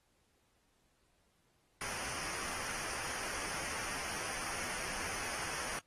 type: noise with comb filter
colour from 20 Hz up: pink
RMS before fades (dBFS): -41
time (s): 1.81-5.79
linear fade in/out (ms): 2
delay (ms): 0.26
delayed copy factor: -0.7
effects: pink hiss -75 dBFS RMS until 5.86 s + AAC 32 kbps